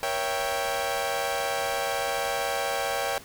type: chord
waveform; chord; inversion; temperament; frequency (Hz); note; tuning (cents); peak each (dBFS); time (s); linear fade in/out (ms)
sawtooth; A# diminished seventh; none; equal with one note detuned; 473.5 / 554.4 / 659.3 / 784; A#4 / C#5 / E5 / G5; +27 / 0 / 0 / 0; -31 / -27 / -30 / -26; 0.03-3.18; 0
effects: pink hiss -47 dBFS RMS until 3.24 s